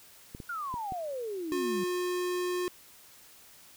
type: clicks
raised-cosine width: 3 ms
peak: -28 dBFS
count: 4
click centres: 0.349 / 0.402 / 0.741 / 0.922 s
type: exponential sweep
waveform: sine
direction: down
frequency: 1458 to 185 Hz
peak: -33 dBFS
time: 0.49-1.84 s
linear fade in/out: 5 ms
type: tone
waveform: square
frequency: 359 Hz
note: F4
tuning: 48 cents sharp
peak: -30 dBFS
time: 1.52-2.68 s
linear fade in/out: 0 ms
effects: white hiss -55 dBFS RMS until 3.76 s